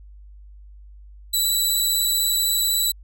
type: tone with vibrato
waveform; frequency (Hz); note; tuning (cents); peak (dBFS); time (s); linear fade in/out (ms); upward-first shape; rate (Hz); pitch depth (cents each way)
15% pulse; 3951; B7; 0; -12; 1.33-2.92; 10; triangle; 16; 17
effects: added 50 Hz sine -41 dBFS peak until 3.03 s